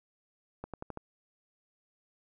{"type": "accelerating click train", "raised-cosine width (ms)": 1, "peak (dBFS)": -25, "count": 5, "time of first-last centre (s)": [0.64, 0.974], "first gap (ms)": 97, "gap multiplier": 0.9, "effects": []}